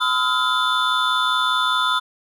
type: tone cluster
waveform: triangle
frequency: 1011 / 1279 / 1404 / 3531 Hz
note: B5 / D#6 / F6 / A7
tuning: +40 / +47 / +9 / +5 cents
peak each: -21 dBFS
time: 0-2 s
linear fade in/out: 20 ms
effects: none